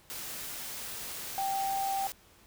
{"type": "tone in noise", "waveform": "sine", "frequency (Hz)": 782, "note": "G5", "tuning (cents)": -4, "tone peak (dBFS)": -29, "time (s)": [1.38, 2.07], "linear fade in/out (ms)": 0, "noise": "white", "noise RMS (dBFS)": -40, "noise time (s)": [0.1, 2.12], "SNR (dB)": 8, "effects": ["pink hiss -60 dBFS RMS until 2.46 s"]}